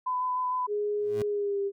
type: tone with vibrato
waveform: sine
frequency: 1005 Hz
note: B5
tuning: 30 cents sharp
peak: -26 dBFS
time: 0.06-0.67 s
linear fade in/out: 10 ms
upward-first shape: square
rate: 6.6 Hz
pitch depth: 9 cents each way
type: tone with pitch glide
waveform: sine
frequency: 415.3 to 398.4 Hz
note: G#4 to G4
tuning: 0 to +28 cents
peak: -26 dBFS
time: 0.67-1.72 s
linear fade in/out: 50 ms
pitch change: -72 cents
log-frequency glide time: 1.26-1.6 s
type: tone with exponential growth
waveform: 25% pulse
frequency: 110 Hz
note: A2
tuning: in tune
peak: -28 dBFS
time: 0.97-1.22 s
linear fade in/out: 0 ms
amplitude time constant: 53 ms
effects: none